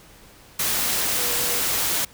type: tone in noise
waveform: sine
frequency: 483.7 Hz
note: B4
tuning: 36 cents flat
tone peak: -34 dBFS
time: 1.18-1.6 s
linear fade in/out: 5 ms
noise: white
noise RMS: -23 dBFS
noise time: 0.59-2.05 s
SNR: -14 dB
effects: pink hiss -49 dBFS RMS until 2.13 s